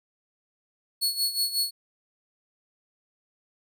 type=tone with tremolo; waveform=sawtooth; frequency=4378 Hz; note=C#8; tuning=22 cents flat; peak=-19 dBFS; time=1.01-1.71 s; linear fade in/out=20 ms; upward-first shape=sine; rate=5.5 Hz; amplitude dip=75%; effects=none